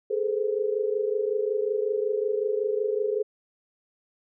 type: tone cluster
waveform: sine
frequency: 416.3 / 441.7 / 512 Hz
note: G#4 / A4 / C5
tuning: +4 / +7 / -38 cents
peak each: -26 / -28 / -31 dBFS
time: 0.1-3.23 s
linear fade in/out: 10 ms
effects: none